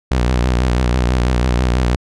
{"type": "tone with vibrato", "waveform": "sawtooth", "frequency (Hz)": 61.74, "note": "B1", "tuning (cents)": 0, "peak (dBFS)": -9, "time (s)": [0.11, 1.96], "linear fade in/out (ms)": 5, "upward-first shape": "sine", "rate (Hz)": 6.1, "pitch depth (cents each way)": 79, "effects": ["low-pass 7000 Hz 12 dB/octave"]}